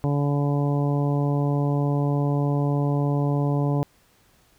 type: harmonic tone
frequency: 143.3 Hz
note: D3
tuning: 42 cents flat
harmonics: 1 / 2 / 3 / 4 / 5 / 6 / 7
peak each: -21 / -27 / -31 / -33 / -35 / -37 / -38 dBFS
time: 0.04-3.83 s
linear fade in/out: 0 ms
effects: pink hiss -60 dBFS RMS until 4.58 s